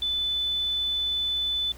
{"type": "tone", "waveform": "sine", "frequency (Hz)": 3500, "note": "A7", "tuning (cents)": -10, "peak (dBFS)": -24, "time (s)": [0.02, 1.72], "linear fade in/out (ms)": 2, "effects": ["added 60 Hz sine -44 dBFS peak until 1.77 s", "pink hiss -50 dBFS RMS until 1.77 s"]}